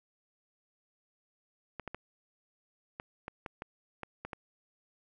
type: clicks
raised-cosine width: 0.5 ms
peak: -24 dBFS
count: 10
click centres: 1.797 / 1.877 / 1.946 / 2.999 / 3.281 / 3.462 / 3.621 / 4.033 / 4.25 / 4.332 s
effects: none